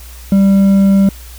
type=tone with hard clipping; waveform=triangle; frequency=196 Hz; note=G3; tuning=in tune; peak=-7 dBFS; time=0.32-1.09 s; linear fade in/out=2 ms; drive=7 dB; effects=added 60 Hz sine -31 dBFS peak until 1.38 s + white hiss -38 dBFS RMS until 1.38 s